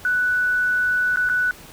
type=tone with dropouts; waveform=sine; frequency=1484 Hz; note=F#6; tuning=5 cents sharp; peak=-17 dBFS; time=0.05-1.51 s; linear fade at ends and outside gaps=1 ms; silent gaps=1.16-1.171 / 1.29-1.297 s; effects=pink hiss -43 dBFS RMS until 1.72 s